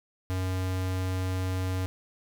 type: tone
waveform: square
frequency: 92.9 Hz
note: F#2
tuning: 7 cents sharp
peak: -28 dBFS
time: 0.3-1.86 s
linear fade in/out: 0 ms
effects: none